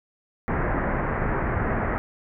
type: low-pass noise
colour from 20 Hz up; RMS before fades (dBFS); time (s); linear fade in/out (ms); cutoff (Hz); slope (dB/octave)
pink; -25; 0.48-1.98; 0; 2000; 48
effects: none